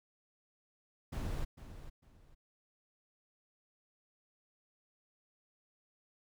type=noise with echo; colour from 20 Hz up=brown; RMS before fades=-37 dBFS; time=1.12-1.45 s; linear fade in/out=10 ms; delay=450 ms; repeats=2; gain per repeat=-12 dB; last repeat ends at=2.35 s; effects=none